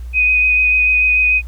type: tone with vibrato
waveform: sine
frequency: 2500 Hz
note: D#7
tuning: 8 cents sharp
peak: -10 dBFS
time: 0.13-1.42 s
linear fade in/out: 50 ms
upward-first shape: sine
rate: 6.8 Hz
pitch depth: 12 cents each way
effects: added 60 Hz sine -25 dBFS peak until 1.47 s + pink hiss -51 dBFS RMS until 1.47 s